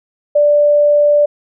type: tone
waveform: sine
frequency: 587.3 Hz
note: D5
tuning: in tune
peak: -7 dBFS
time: 0.35-1.26 s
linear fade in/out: 10 ms
effects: none